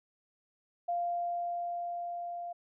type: tone with level ramp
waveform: sine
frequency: 696 Hz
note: F5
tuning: 6 cents flat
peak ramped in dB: -29 to -37 dBFS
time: 0.88-2.53 s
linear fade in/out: 10 ms
effects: none